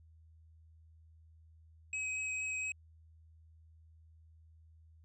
square tone with vibrato, 2540 Hz, D#7, 35 cents sharp, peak -36 dBFS, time 1.93-2.72 s, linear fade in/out 2 ms, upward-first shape sine, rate 4.3 Hz, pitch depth 8 cents each way, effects added 80 Hz sine -58 dBFS peak until 5.04 s + resampled to 24000 Hz

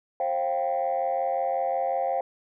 sine chord, C suspended fourth, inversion none, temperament equal with one note detuned, 533.3 / 698.5 / 784 Hz, C5 / F5 / G5, +33 / 0 / 0 cents, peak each -27 dBFS, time 0.2-2.21 s, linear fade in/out 2 ms, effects tanh soft clip ceiling -18 dBFS

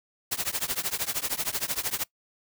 white noise with tremolo, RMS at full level -26 dBFS, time 0.31-2.04 s, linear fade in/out 10 ms, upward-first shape triangle, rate 13 Hz, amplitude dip 100%, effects noise-tail reverb RT60 0.1 s tail -22 dB re dry

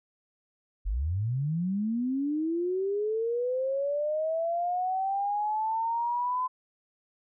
sine linear sweep, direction up, 41.2 to 1021 Hz, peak -26 dBFS, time 0.85-6.48 s, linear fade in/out 20 ms, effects none

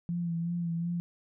sine tone with vibrato, 170.2 Hz, F3, 44 cents flat, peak -29 dBFS, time 0.09-1 s, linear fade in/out 0 ms, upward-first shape sine, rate 2.7 Hz, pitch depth 35 cents each way, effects none

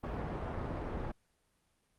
pink low-pass noise, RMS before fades -38 dBFS, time 0.03-1.12 s, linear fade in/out 10 ms, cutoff 1200 Hz, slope 12 dB/octave, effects pink hiss -75 dBFS RMS until 1.98 s + Opus 32 kbps

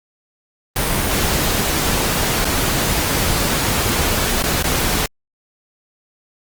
pink noise with dropouts, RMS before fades -18 dBFS, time 0.76-5.06 s, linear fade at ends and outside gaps 2 ms, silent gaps 2.446-2.452 / 4.426-4.438 / 4.626-4.641 s, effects Opus 32 kbps

